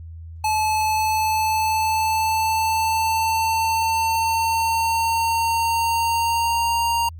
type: tone with pitch glide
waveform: square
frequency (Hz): 864 to 931.4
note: A5 to A#5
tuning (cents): -32 to -2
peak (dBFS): -19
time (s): 0.44-7.09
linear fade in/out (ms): 5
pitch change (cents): +130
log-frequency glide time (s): 0.59-6.86
effects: added 82 Hz sine -34 dBFS peak until 7.19 s + Opus 48 kbps